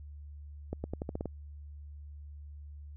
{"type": "accelerating click train", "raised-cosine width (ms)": 2, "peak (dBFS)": -22, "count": 8, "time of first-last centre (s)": [0.73, 1.257], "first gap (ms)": 110, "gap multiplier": 0.87, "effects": ["added 73 Hz sine -44 dBFS peak until 2.96 s"]}